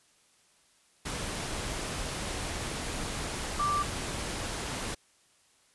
sine tone in noise, 1174 Hz, D6, 1 cent flat, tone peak -26 dBFS, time 3.59-3.83 s, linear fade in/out 10 ms, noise pink, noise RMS -35 dBFS, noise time 1.05-4.95 s, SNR +6 dB, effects white hiss -65 dBFS RMS until 5.74 s + resampled to 24000 Hz

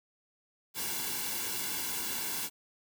white noise with comb filter, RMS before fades -35 dBFS, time 0.74-2.5 s, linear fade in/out 50 ms, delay 1.6 ms, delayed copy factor -0.7, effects none

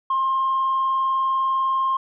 sine tone with vibrato, 1062 Hz, C6, 25 cents sharp, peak -17 dBFS, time 0.1-1.97 s, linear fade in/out 5 ms, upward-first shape square, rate 20 Hz, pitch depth 11 cents each way, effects tanh soft clip ceiling -15 dBFS

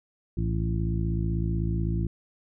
harmonic tone with a mistuned harmonic, 56 Hz, A1, 31 cents sharp, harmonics 1 / 2 / 3 / 4 / 5 / 6, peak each -28 / -29 / -30 / -39 / -41 / -36 dBFS, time 0.37-2.07 s, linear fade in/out 5 ms, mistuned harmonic 1, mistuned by +140 cents, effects none

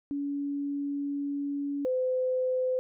sine tone pair in turn, 283.8 / 511.1 Hz, C#4 / C5, +41 / -41 cents, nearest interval minor seventh, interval 1018 cents, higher second, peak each -29 / -25 dBFS, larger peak second, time 0.11-1.85 / 1.85-2.79 s, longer first, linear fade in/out 0 ms, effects none

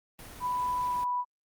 pink noise, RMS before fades -46 dBFS, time 0.19-1.04 s, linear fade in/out 0 ms
sine tone with pitch glide, 992 to 985.7 Hz, B5 to B5, +7 to -4 cents, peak -27 dBFS, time 0.4-1.25 s, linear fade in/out 50 ms, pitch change -11 cents, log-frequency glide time 0.84-0.93 s
effects Opus 24 kbps

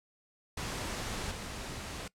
pink noise with level steps, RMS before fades -37 / -41 dBFS, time 0.57-2.08 s, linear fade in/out 5 ms, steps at 1.31 s, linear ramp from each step 5 ms, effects noise-tail reverb RT60 0.1 s tail -21 dB re dry + low-pass 9000 Hz 12 dB/octave

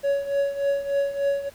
triangle tone with tremolo, 560 Hz, C#5, 18 cents sharp, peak -16 dBFS, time 0.03-1.5 s, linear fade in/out 20 ms, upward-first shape triangle, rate 3.4 Hz, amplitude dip 80%, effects pink hiss -51 dBFS RMS until 1.54 s

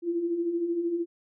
sine beating tone pair, 329.6 / 342.6 Hz, E4 / F4, 0 / -33 cents, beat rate 13 Hz, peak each -35 / -26 dBFS, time 0.02-1.06 s, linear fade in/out 50 ms, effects none

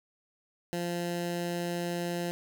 15% pulse tone with notch filter, 173.5 Hz, F3, 11 cents flat, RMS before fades -33 dBFS, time 0.73-2.31 s, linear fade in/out 0 ms, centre 1200 Hz, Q 2, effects none

